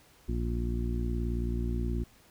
harmonic tone, 58.7 Hz, A#1, 13 cents sharp, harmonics 1 / 2 / 3 / 4 / 5 / 6, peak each -30 / -36 / -41 / -37 / -45 / -40 dBFS, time 0.28-2.04 s, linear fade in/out 10 ms, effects pink hiss -60 dBFS RMS until 2.3 s

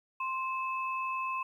sine tone pair together, 1048 / 2602 Hz, C6 / E7, +2 / -23 cents, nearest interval octave + major third, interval 1575 cents, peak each -32 / -38 dBFS, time 0.2-1.43 s, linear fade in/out 5 ms, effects 11-bit

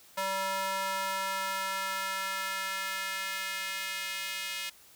square tone with high-pass filter sweep, 192.7 Hz, G3, 29 cents flat, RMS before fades -34 dBFS, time 0.17-4.7 s, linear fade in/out 10 ms, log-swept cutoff 800 to 2500 Hz, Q 1.5, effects white hiss -57 dBFS RMS until 4.95 s

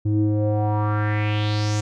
square tone with low-pass filter sweep, 105.5 Hz, G#2, 28 cents sharp, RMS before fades -21 dBFS, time 0.05-1.81 s, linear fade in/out 10 ms, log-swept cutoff 240 to 7100 Hz, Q 3.6, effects none

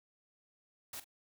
white noise with echo, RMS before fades -44 dBFS, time 0.93-1 s, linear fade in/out 5 ms, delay 44 ms, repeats 1, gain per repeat -14 dB, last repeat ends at 1.044 s, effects none

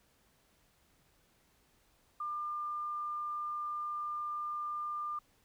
sine tone, 1199 Hz, D6, 36 cents sharp, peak -35 dBFS, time 2.2-5.19 s, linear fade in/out 5 ms, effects pink hiss -70 dBFS RMS until 5.44 s

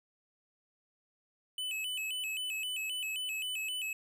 square tone with vibrato, 2784 Hz, F7, 6 cents flat, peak -35 dBFS, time 1.58-3.93 s, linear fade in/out 2 ms, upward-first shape square, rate 3.8 Hz, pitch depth 130 cents each way, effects none

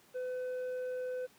sine tone with tanh clipping, 505 Hz, B4, 39 cents sharp, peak -36 dBFS, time 0.14-1.27 s, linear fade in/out 20 ms, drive 5 dB, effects pink hiss -63 dBFS RMS until 1.38 s + high-pass 150 Hz 12 dB/octave

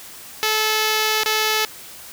5% pulse tone with dropouts, 433.4 Hz, A4, 26 cents flat, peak -6 dBFS, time 0.43-1.65 s, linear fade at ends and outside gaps 0 ms, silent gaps 1.235-1.259 s, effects white hiss -39 dBFS RMS until 2.12 s

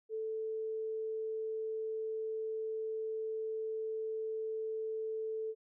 sine tone, 440 Hz, A4, in tune, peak -35 dBFS, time 0.09-5.55 s, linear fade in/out 50 ms, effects none

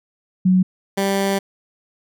sine / 15% pulse tone pair in turn, 185 / 196.36 Hz, F#3 / G3, 0 / +3 cents, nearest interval minor second, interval 103 cents, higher second, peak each -11 dBFS, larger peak neither, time 0.45-0.63 / 0.97-1.39 s, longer second, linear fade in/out 10 ms, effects none

